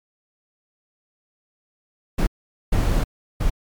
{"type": "noise bursts at uneven times", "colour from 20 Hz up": "brown", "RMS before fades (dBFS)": -18, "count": 3, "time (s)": [[2.18, 2.27], [2.72, 3.04], [3.4, 3.5]], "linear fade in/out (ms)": 10, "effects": ["MP3 96 kbps"]}